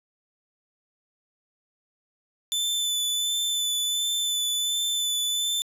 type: tone with vibrato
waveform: sawtooth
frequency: 3512 Hz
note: A7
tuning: 4 cents flat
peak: -21 dBFS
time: 2.52-5.62 s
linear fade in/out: 0 ms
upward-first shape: sine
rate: 1.4 Hz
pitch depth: 16 cents each way
effects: resampled to 32000 Hz + 9-bit